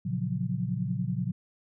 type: chord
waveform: sine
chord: Gb major seventh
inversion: first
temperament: equal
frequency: 116.54 / 138.59 / 174.61 / 185 Hz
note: Bb2 / Db3 / F3 / Gb3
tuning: 0 / 0 / 0 / 0 cents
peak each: -33 dBFS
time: 0.05-1.32 s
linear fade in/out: 10 ms
effects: none